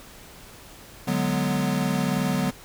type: chord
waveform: square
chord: G# half-diminished seventh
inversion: second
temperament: equal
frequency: 146.83 / 185 / 207.7 / 246.9 Hz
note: D3 / F#3 / G#3 / B3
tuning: 0 / 0 / 0 / 0 cents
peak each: -29 / -27 / -31 / -28 dBFS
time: 1.07-2.51 s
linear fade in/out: 10 ms
effects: pink hiss -46 dBFS RMS until 2.64 s